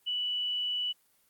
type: tone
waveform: sine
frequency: 2960 Hz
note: F#7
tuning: in tune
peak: -29 dBFS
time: 0.06-0.93 s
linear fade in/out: 20 ms
effects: white hiss -68 dBFS RMS until 1.29 s + Opus 24 kbps